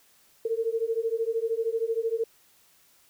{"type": "beating tone pair", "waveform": "sine", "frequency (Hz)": [447.9, 460.9], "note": ["A4", "A#4"], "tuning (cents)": [31, -20], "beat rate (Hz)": 13, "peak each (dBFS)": -28, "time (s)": [0.45, 2.24], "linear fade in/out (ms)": 5, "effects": ["white hiss -61 dBFS RMS until 3.09 s"]}